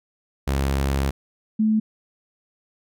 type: tone pair in turn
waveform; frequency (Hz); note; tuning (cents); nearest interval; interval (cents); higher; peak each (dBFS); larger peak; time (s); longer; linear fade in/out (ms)
sawtooth / sine; 68.4 / 217.2; C#2 / A3; -23 / -22; octave + minor sixth; 2001; second; -16; neither; 0.47-1.11 / 1.59-1.8; first; 10
effects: none